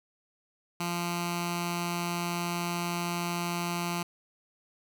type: tone with notch filter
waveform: 10% pulse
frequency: 173.2 Hz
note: F3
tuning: 14 cents flat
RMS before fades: -32 dBFS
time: 0.8-4.03 s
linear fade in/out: 5 ms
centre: 490 Hz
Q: 0.86
effects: none